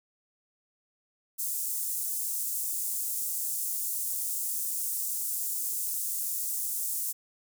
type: high-pass noise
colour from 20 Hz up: pink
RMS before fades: -32 dBFS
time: 1.38-7.13 s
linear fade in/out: 20 ms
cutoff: 7900 Hz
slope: 24 dB/octave
effects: none